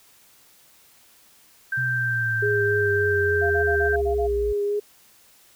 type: tone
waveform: sine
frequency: 1568 Hz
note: G6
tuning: in tune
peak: -22 dBFS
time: 1.72-3.96 s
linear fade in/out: 5 ms
type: linear sweep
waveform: sine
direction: down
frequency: 128.6 to 56.8 Hz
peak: -27 dBFS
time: 1.77-4.53 s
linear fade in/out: 10 ms
type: tone with vibrato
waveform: sine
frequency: 410.6 Hz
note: G#4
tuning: 20 cents flat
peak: -21 dBFS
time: 2.42-4.8 s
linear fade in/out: 10 ms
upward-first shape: triangle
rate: 3.5 Hz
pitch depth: 20 cents each way
type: tone bursts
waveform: sine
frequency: 691 Hz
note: F5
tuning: 19 cents flat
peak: -26 dBFS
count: 7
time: 3.41-4.276 s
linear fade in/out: 20 ms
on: 98 ms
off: 30 ms
effects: white hiss -55 dBFS RMS until 5.55 s